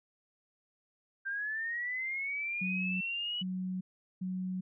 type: linear sweep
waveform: sine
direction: up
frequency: 1568 to 2960 Hz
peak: -33 dBFS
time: 1.25-3.43 s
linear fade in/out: 20 ms
type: tone bursts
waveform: sine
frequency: 185.1 Hz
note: F#3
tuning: 1 cent sharp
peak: -33 dBFS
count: 3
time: 2.61-4.61 s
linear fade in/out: 10 ms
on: 400 ms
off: 400 ms
effects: none